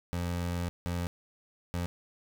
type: tone bursts at uneven times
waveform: 25% pulse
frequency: 87.31 Hz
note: F2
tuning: in tune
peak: -27 dBFS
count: 3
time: 0.13-0.69 / 0.86-1.07 / 1.74-1.86 s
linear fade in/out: 0 ms
effects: none